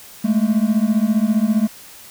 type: beating tone pair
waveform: triangle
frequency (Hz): 208.7 / 223.7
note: G#3 / A3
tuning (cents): +9 / +29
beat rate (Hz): 15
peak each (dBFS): -15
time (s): 0.24-1.68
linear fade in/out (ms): 10
effects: white hiss -41 dBFS RMS until 2.1 s